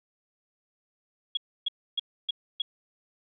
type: tone bursts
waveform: sine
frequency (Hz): 3322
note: G#7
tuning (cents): 0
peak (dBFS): -24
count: 5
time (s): 1.35-2.62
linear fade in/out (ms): 5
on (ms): 22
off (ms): 290
effects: none